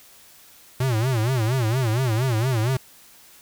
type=tone with vibrato; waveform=square; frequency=120.1 Hz; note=B2; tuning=48 cents flat; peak=-20 dBFS; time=0.8-2.77 s; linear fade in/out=5 ms; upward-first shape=sine; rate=4.3 Hz; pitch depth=190 cents each way; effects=white hiss -50 dBFS RMS until 3.41 s